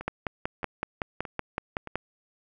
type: two click trains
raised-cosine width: 0.5 ms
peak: -22 / -13 dBFS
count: 4 / 11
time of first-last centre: 0.01-1.873 / 0.08-1.956 s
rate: 1.61 / 5.33 Hz
effects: none